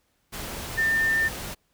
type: tone in noise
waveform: sine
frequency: 1798 Hz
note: A6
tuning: 37 cents sharp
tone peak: -20 dBFS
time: 0.77-1.29 s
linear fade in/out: 20 ms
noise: pink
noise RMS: -35 dBFS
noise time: 0.32-1.55 s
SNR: +12 dB
effects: pink hiss -70 dBFS RMS until 1.73 s